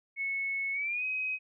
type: tone with pitch glide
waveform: sine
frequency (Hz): 2200 to 2527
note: C#7 to D#7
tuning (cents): -14 to +26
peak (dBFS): -30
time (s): 0.16-1.39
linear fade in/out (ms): 50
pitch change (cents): +240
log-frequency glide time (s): 0.73-1.04
effects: none